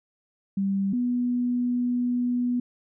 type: tone pair in turn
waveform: sine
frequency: 196 / 245.1 Hz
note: G3 / B3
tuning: 0 / -13 cents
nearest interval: major third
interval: 387 cents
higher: second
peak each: -22 dBFS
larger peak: neither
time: 0.57-0.93 / 0.93-2.6 s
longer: second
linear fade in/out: 5 ms
effects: none